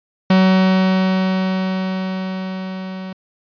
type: tone with level ramp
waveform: 45% pulse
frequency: 188 Hz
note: F#3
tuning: 28 cents sharp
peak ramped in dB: -9 to -27 dBFS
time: 0.3-3.13 s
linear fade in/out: 5 ms
effects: resampled to 11025 Hz